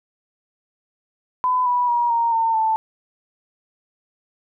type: tone with pitch steps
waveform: sine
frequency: 1006 / 980.2 / 955 / 930.5 / 906.7 / 883.4 Hz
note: B5 / B5 / A#5 / A#5 / A#5 / A5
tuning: +32 / -13 / +42 / -3 / -48 / +7 cents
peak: -16 dBFS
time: 1.44-2.76 s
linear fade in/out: 0 ms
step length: 220 ms
effects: none